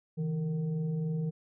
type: tone with frequency modulation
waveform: sine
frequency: 161.2 Hz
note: E3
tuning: 38 cents flat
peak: -29 dBFS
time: 0.17-1.31 s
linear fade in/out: 20 ms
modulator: 299 Hz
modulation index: 0.45
effects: none